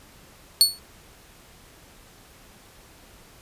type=tone with exponential decay; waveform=sawtooth; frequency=4411 Hz; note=C#8; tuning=9 cents flat; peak=-6 dBFS; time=0.61-0.79 s; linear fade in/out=0 ms; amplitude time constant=38 ms; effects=pink hiss -51 dBFS RMS until 3.41 s + resampled to 32000 Hz